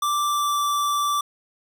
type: tone with pitch glide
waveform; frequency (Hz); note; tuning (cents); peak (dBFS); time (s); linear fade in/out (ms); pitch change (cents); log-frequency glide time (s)
square; 1174.7 to 1165.9; D6 to D6; 0 to -13; -21; 0.02-1.21; 5; -13; 0.27-0.6
effects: 10-bit